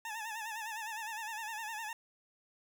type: tone with vibrato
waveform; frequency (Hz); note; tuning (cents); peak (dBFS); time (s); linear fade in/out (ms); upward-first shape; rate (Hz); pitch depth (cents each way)
20% pulse; 880; A5; 0; -34; 0.05-1.93; 2; sine; 9.8; 84
effects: 11-bit